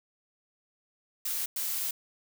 blue noise bursts at uneven times, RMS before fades -32 dBFS, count 2, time 1.25-1.46 / 1.56-1.91 s, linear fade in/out 5 ms, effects none

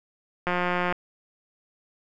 click train, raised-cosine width 0.5 ms, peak -11 dBFS, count 82, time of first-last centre 0.47-0.925 s, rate 178 Hz, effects none

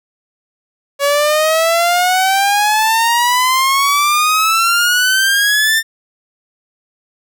sawtooth exponential sweep, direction up, 560 to 1809 Hz, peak -7 dBFS, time 0.99-5.83 s, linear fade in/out 50 ms, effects none

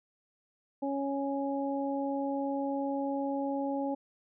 harmonic tone, 277.2 Hz, C#4, in tune, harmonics 1 / 2 / 3, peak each -32 / -35 / -37 dBFS, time 0.82-3.95 s, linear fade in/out 10 ms, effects none

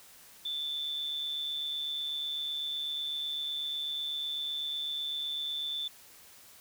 sine tone with amplitude modulation, 3520 Hz, A7, in tune, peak -30 dBFS, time 0.45-5.88 s, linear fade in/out 5 ms, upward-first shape sine, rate 148 Hz, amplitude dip 50%, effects white hiss -55 dBFS RMS until 6.6 s

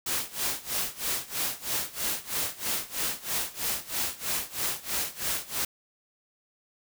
white noise with tremolo, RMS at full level -28 dBFS, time 0.06-5.65 s, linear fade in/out 5 ms, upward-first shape sine, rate 3.1 Hz, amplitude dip 90%, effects none

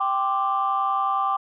sine chord, G suspended fourth, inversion none, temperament just, 784 / 1045.3 / 1176 Hz, G5 / C6 / D6, 0 / -2 / +2 cents, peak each -24 / -28 / -22 dBFS, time 0-1.37 s, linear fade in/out 10 ms, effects tanh soft clip ceiling -13 dBFS

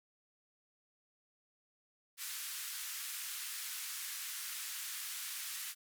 white band-pass noise, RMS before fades -43 dBFS, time 2.17-5.75 s, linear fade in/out 50 ms, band 1300 to 15000 Hz, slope 24 dB/octave, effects none

